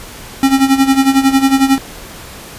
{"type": "tone with tremolo", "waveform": "square", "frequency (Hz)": 269.7, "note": "C#4", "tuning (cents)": -47, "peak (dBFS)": -6, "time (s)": [0.43, 1.78], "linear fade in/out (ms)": 0, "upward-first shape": "sine", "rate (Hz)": 11, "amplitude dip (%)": 75, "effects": ["pink hiss -32 dBFS RMS until 2.58 s", "resampled to 32000 Hz"]}